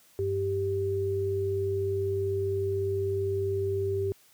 sine tone pair together, 96.96 / 392 Hz, G2 / G4, -18 / 0 cents, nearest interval 2 octaves, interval 2418 cents, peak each -31 / -27 dBFS, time 0.19-4.12 s, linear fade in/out 0 ms, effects white hiss -60 dBFS RMS until 4.33 s + high-pass 60 Hz 12 dB/octave

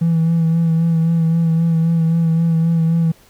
triangle tone with vibrato, 164.81 Hz, E3, in tune, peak -9 dBFS, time 0.01-3.12 s, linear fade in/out 10 ms, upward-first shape sine, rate 3.8 Hz, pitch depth 27 cents each way, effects tanh soft clip ceiling -8 dBFS + pink hiss -50 dBFS RMS until 3.29 s

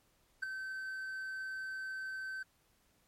triangle tone with ADSR envelope, 1541 Hz, G6, 30 cents flat, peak -28 dBFS, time 0.42-2.43 s, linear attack 14 ms, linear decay 3 ms, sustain -9 dB, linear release 4 ms, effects pink hiss -72 dBFS RMS until 3.07 s + MP3 64 kbps

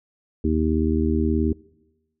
harmonic tone, 78.9 Hz, D#2, 25 cents sharp, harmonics 1 / 2 / 3 / 4 / 5, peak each -23 / -33 / -23 / -24 / -27 dBFS, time 0.44-1.53 s, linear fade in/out 5 ms, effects noise-tail reverb RT60 1.0 s tail -22 dB re dry

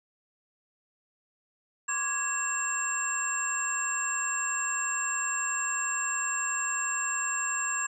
sine tone cluster, 1062 / 1153 / 1658 / 2711 / 7490 Hz, C6 / D6 / G#6 / E7 / A#8, +25 / -32 / -3 / +48 / +7 cents, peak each -39 / -37 / -33 / -39 / -30 dBFS, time 1.88-7.87 s, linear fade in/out 10 ms, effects none

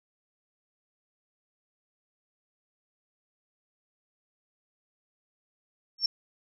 sine tone with exponential growth, 5430 Hz, F8, 50 cents flat, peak -17 dBFS, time 5.98-6.06 s, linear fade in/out 5 ms, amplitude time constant 17 ms, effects tanh soft clip ceiling -16 dBFS

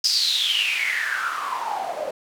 white noise with band-pass filter sweep, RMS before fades -24 dBFS, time 0.04-2.11 s, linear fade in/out 5 ms, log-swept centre 5200 to 550 Hz, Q 9.7, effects none

